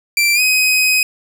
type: tone with pitch glide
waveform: sawtooth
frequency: 2349 to 2518 Hz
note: D7 to D#7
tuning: 0 to +20 cents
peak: -8 dBFS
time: 0.17-1.03 s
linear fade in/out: 2 ms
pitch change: +120 cents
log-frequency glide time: 0.34-0.41 s
effects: none